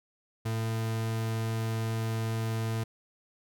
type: tone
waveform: 40% pulse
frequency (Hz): 112.2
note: A2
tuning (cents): +34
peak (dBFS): -28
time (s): 0.45-2.84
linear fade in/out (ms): 10
effects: none